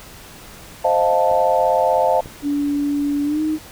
sine chord, F dominant seventh, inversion second, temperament equal, 523.3 / 622.3 / 698.5 / 880 Hz, C5 / Eb5 / F5 / A5, 0 / 0 / 0 / 0 cents, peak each -19 dBFS, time 0.84-2.21 s, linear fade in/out 10 ms
clicks, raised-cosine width 2 ms, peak -22 dBFS, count 2, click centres 1.315 / 2.259 s
sine tone with pitch glide, 287.8 to 310.2 Hz, D4 to D#4, -35 to -5 cents, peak -17 dBFS, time 2.42-3.59 s, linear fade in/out 50 ms, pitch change +130 cents, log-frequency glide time 3.24-3.41 s
effects pink hiss -40 dBFS RMS until 3.71 s

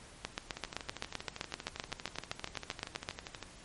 two click trains, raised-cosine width 0.2 ms, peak -23 / -17 dBFS, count 37 / 23, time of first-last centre 0.57-3.427 / 0.25-3.089 s, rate 12.6 / 7.75 Hz, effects pink hiss -54 dBFS RMS until 3.64 s + MP3 48 kbps

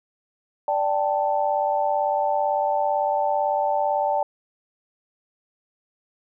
sine chord, D suspended fourth, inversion none, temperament just, 587.3 / 783.1 / 881 Hz, D5 / G5 / A5, 0 / -2 / +2 cents, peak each -24 dBFS, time 0.68-4.23 s, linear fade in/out 2 ms, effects none

